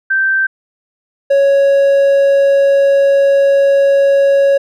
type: tone pair in turn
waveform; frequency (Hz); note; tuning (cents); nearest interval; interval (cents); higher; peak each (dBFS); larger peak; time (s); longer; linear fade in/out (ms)
sine / triangle; 1560 / 554.7; G6 / C#5; -9 / +1; octave + tritone; 1790; first; -10 / -5; second; 0.1-0.47 / 1.3-4.58; second; 10
effects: none